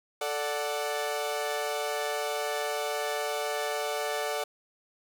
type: chord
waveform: sawtooth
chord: D major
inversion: second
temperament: equal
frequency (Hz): 440 / 587.3 / 740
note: A4 / D5 / F#5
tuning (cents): 0 / 0 / 0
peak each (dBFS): -30 / -29 / -31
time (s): 0.21-4.44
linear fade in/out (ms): 5
effects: none